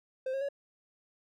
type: tone with pitch steps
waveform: triangle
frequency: 521 / 540.6 / 561 Hz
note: C5 / C#5 / C#5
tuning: -7 / -44 / +21 cents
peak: -29 dBFS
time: 0.26-0.488 s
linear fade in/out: 5 ms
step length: 76 ms
effects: none